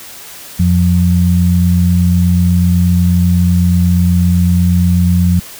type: tone pair together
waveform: sine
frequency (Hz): 88.3 / 176.45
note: F2 / F3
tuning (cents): +20 / +18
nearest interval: octave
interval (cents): 1198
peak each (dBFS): -10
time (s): 0.59-5.4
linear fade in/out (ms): 10
effects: white hiss -32 dBFS RMS until 5.59 s